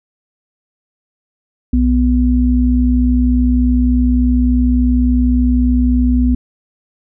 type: tone pair together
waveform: sine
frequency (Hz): 61.74 / 248.3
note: B1 / B3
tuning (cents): 0 / +9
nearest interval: 2 octaves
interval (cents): 2409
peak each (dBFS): -12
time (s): 1.73-6.35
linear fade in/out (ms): 5
effects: none